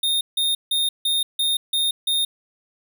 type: tone bursts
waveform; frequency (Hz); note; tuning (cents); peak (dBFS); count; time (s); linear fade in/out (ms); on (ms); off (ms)
square; 3674; A#7; -26; -19; 7; 0.03-2.25; 5; 180; 160
effects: none